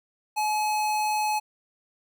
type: tone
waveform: square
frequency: 851 Hz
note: G#5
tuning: 42 cents sharp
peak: -24 dBFS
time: 0.36-1.4 s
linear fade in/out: 20 ms
effects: none